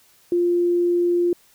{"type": "tone", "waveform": "sine", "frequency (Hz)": 349.2, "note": "F4", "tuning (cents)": 0, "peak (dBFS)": -16, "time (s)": [0.32, 1.33], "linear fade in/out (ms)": 2, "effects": ["white hiss -56 dBFS RMS until 1.54 s"]}